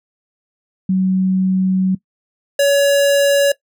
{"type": "tone pair in turn", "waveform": ["sine", "square"], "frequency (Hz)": [187.7, 563.7], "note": ["F#3", "C#5"], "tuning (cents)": [25, 29], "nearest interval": "octave + perfect fifth", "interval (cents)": 1904, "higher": "second", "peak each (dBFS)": [-12, -11], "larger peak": "second", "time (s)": [[0.89, 1.95], [2.59, 3.52]], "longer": "first", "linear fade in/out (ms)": 5, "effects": ["noise-tail reverb RT60 0.1 s tail -19 dB re dry"]}